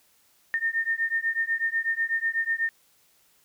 sine beating tone pair, 1817 / 1825.1 Hz, A#6 / A#6, -45 / -37 cents, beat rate 8.1 Hz, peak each -27 dBFS, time 0.54-2.69 s, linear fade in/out 0 ms, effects white hiss -63 dBFS RMS until 3.44 s

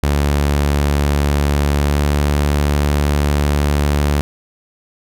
sawtooth tone with pitch glide, 72 to 72.75 Hz, D2 to D2, -34 to -16 cents, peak -9 dBFS, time 0.03-4.21 s, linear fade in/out 0 ms, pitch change +18 cents, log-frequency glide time 1.85-1.98 s, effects none

